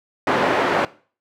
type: band-pass noise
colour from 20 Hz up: pink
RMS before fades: -19 dBFS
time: 0.27-0.85 s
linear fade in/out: 2 ms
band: 320 to 1700 Hz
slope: 12 dB/octave
effects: noise-tail reverb RT60 0.4 s tail -19 dB re dry